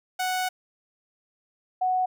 sawtooth / sine tone pair in turn, 740 / 740 Hz, F#5 / F#5, 0 / 0 cents, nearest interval unison, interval 0 cents, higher neither, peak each -21 / -21 dBFS, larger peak neither, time 0.19-0.49 / 1.81-2.06 s, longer first, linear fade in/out 10 ms, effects none

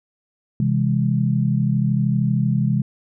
sine chord, C augmented, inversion none, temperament just, 130.81 / 163.52 / 204.4 Hz, C3 / E3 / G#3, 0 / -14 / -27 cents, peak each -19 / -22 / -21 dBFS, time 0.6-2.82 s, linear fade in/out 2 ms, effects none

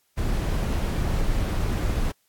brown noise, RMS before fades -24 dBFS, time 0.17-2.12 s, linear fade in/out 10 ms, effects white hiss -68 dBFS RMS until 2.28 s + AAC 64 kbps

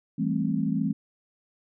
sine chord, A minor seventh, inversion second, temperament just, 165 / 198 / 220 / 264 Hz, E3 / G3 / A3 / C4, +2 / +18 / 0 / +16 cents, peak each -29 dBFS, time 0.18-0.93 s, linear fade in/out 10 ms, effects none

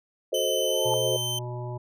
sine chord, F# diminished seventh, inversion none, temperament equal, 370 / 440 / 523.3 / 622.3 Hz, F#4 / A4 / C5 / Eb5, 0 / 0 / 0 / 0 cents, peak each -32 / -30 / -27 / -30 dBFS, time 0.32-1.17 s, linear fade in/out 10 ms
sawtooth tone with pitch glide, 3047 to 3090 Hz, G7 to G7, -50 to -26 cents, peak -25 dBFS, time 0.34-1.39 s, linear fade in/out 5 ms, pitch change +24 cents, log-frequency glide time 0.7-0.94 s
sine tone with exponential growth, 872 Hz, A5, 16 cents flat, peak -24 dBFS, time 0.56-0.94 s, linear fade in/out 1 ms, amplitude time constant 81 ms
harmonic tone, 122.4 Hz, B2, 15 cents flat, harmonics 1 / 3 / 5 / 7 / 8, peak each -32 / -39 / -41 / -43 / -45 dBFS, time 0.85-1.78 s, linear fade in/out 10 ms
effects none

